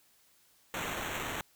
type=noise with sample-and-hold; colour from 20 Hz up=white; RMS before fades=-37 dBFS; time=0.74-1.41 s; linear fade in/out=0 ms; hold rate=4900 Hz; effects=white hiss -66 dBFS RMS until 1.55 s